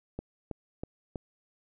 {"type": "click train", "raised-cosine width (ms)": 2, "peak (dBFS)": -22, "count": 4, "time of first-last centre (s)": [0.19, 1.158], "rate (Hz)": 3.1, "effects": []}